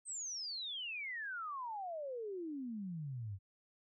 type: exponential sweep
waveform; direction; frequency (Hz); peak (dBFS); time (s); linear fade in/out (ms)
sine; down; 8450 to 92.3; -40; 0.05-3.39; 50
effects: none